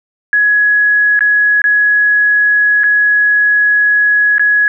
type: tone with dropouts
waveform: sine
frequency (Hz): 1678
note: G#6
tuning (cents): +17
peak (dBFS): -7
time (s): 0.33-4.68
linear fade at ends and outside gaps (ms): 1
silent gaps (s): 1.192-1.207 / 1.618-1.641 / 2.835-2.84 / 4.382-4.395
effects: none